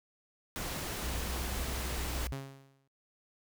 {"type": "noise", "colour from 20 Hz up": "pink", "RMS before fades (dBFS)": -38, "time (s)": [0.56, 2.27], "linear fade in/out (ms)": 0}
{"type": "tone with pitch glide", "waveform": "sine", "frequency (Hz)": [62.7, 62.16], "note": ["B1", "B1"], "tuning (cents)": [27, 12], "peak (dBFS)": -36, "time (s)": [1.04, 2.33], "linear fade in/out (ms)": 10, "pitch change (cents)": -15, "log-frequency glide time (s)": [1.95, 2.14]}
{"type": "tone with exponential decay", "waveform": "sawtooth", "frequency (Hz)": 136.2, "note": "C#3", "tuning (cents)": -30, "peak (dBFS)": -31, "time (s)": [2.32, 2.88], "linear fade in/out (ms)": 5, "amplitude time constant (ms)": 120}
{"effects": ["noise-tail reverb RT60 0.3 s tail -26 dB re dry"]}